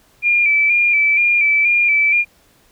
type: tone with vibrato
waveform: sine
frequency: 2362 Hz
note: D7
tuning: 9 cents sharp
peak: -11 dBFS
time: 0.22-2.25 s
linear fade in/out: 50 ms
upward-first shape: square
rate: 2.1 Hz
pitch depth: 35 cents each way
effects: pink hiss -54 dBFS RMS until 2.71 s